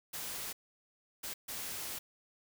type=noise bursts at uneven times; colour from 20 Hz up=white; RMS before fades=-41 dBFS; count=3; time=0.13-0.53 / 1.23-1.34 / 1.48-1.99 s; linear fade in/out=10 ms; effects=none